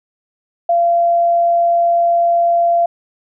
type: tone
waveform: sine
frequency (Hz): 686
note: F5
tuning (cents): -31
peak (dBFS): -10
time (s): 0.69-2.86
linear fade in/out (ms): 5
effects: none